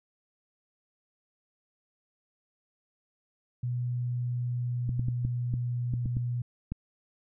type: tone with pitch glide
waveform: sine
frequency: 122.7 to 121.57 Hz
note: B2 to B2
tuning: -11 to -27 cents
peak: -28 dBFS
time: 3.63-6.42 s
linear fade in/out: 5 ms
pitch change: -16 cents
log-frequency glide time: 3.75-6.04 s
type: clicks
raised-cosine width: 5 ms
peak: -20 dBFS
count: 9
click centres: 4.892 / 4.995 / 5.085 / 5.25 / 5.539 / 5.938 / 6.058 / 6.169 / 6.72 s
effects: none